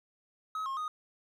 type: tone with pitch steps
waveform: triangle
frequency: 1276 / 1075 / 1242 Hz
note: D#6 / C6 / D#6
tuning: +43 / +47 / -3 cents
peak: -31 dBFS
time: 0.55-0.88 s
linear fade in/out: 2 ms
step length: 110 ms
effects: none